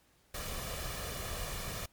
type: noise with comb filter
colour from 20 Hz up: pink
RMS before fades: -39 dBFS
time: 0.34-1.86 s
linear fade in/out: 5 ms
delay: 1.7 ms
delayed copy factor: +0.55
effects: pink hiss -68 dBFS RMS until 1.92 s + MP3 96 kbps